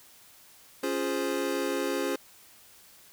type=chord; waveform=square; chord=Db major seventh; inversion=none; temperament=equal; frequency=277.2 / 349.2 / 415.3 / 523.3 Hz; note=Db4 / F4 / Ab4 / C5; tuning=0 / 0 / 0 / 0 cents; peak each=-34 dBFS; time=0.83-2.16 s; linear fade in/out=5 ms; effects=white hiss -55 dBFS RMS until 3.12 s